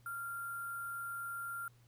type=tone with sample-and-hold; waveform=sine; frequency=1386 Hz; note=F6; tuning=14 cents flat; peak=-39 dBFS; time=0.06-1.68 s; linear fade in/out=2 ms; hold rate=11025 Hz; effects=added 119 Hz sine -62 dBFS peak until 1.87 s + pink hiss -71 dBFS RMS until 1.87 s